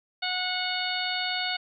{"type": "harmonic tone", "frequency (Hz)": 732, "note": "F#5", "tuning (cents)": -19, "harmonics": [1, 2, 3, 4, 5, 6], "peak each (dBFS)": [-34, -34, -34, -34, -34, -34], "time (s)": [0.22, 1.57], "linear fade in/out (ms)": 10, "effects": []}